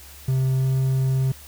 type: tone with pitch glide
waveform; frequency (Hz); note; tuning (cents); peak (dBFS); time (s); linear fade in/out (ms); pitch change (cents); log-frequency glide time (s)
triangle; 131.4 to 132.24; C3 to C3; +8 to +19; -16; 0.28-1.32; 5; +11; 0.58-0.63
effects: added 70 Hz sine -45 dBFS peak until 1.47 s + white hiss -45 dBFS RMS until 1.47 s